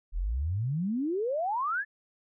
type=exponential sweep; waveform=sine; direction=up; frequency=37.22 to 1779 Hz; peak=-27 dBFS; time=0.12-1.85 s; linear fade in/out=50 ms; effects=none